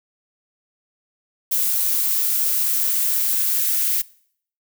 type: noise with high-pass filter sweep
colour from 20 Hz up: violet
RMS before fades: -20 dBFS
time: 1.51-4.02 s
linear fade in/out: 10 ms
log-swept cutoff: 760 to 1700 Hz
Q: 1.7
effects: noise-tail reverb RT60 0.6 s tail -22 dB re dry